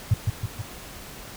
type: tone with echo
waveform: sine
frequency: 106.3 Hz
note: G#2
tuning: 41 cents sharp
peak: -14 dBFS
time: 0.11-0.14 s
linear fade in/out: 5 ms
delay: 160 ms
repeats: 3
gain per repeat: -4 dB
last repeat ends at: 0.62 s
effects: pink hiss -41 dBFS RMS until 1.36 s